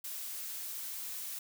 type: noise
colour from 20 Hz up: blue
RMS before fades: -41 dBFS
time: 0.04-1.39 s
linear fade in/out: 5 ms
effects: none